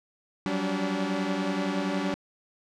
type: tone cluster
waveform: sawtooth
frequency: 183 / 193.6 / 287.2 Hz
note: F#3 / G3 / D4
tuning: -19 / -21 / -39 cents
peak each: -30 / -26 / -26 dBFS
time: 0.46-2.14 s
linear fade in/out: 0 ms
effects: low-pass 5000 Hz 12 dB/octave